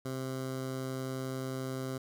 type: tone with notch filter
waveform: 15% pulse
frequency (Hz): 131.3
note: C3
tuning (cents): +6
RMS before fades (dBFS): -37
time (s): 0.05-1.98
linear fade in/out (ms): 5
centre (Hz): 2500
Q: 1.5
effects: none